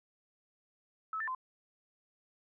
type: tone with pitch steps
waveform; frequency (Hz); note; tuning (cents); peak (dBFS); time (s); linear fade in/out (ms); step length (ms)
sine; 1298 / 1774 / 1032; E6 / A6 / C6; -27 / +14 / -24; -34; 1.13-1.349; 2; 73
effects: none